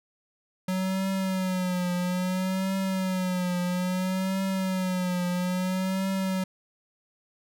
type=tone with vibrato; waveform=square; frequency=185 Hz; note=F#3; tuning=in tune; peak=-26 dBFS; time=0.68-6.44 s; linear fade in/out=5 ms; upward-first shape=triangle; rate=0.6 Hz; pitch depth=72 cents each way; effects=none